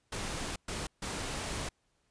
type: noise bursts at uneven times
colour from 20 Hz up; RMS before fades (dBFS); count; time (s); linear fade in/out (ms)
pink; -37; 3; 0.12-0.56 / 0.68-0.87 / 1.02-1.69; 5
effects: pink hiss -75 dBFS RMS until 2.1 s + resampled to 22050 Hz